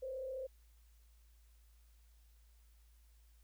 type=tone with frequency modulation; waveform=sine; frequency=523.3 Hz; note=C5; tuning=in tune; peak=-40 dBFS; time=0.02-0.47 s; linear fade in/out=10 ms; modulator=34.6 Hz; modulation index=0.56; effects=added 56 Hz sine -62 dBFS peak until 3.43 s + white hiss -75 dBFS RMS until 3.43 s